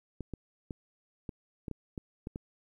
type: clicks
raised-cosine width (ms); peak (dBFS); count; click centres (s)
3; -25; 9; 0.207 / 0.337 / 0.708 / 1.292 / 1.682 / 1.713 / 1.978 / 2.271 / 2.359
effects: 11-bit